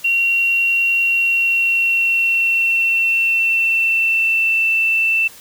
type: tone with pitch glide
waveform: sine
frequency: 2745 to 2670 Hz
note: F7 to E7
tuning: -31 to +22 cents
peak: -13 dBFS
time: 0.04-5.28 s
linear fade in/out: 10 ms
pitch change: -47 cents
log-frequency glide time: 1.01-4.7 s
effects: white hiss -41 dBFS RMS until 5.4 s